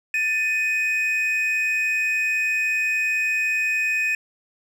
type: tone pair together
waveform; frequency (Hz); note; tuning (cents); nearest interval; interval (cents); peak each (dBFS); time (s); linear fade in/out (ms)
triangle; 1771.3 / 2505; A6 / D#7; +11 / +11; tritone; 600; -25 / -19; 0.14-4.15; 2
effects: none